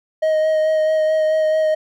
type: tone with vibrato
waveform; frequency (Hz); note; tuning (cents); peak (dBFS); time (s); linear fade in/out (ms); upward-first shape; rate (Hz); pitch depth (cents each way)
triangle; 626; D#5; +10; -12; 0.22-1.75; 10; sine; 4.6; 14
effects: none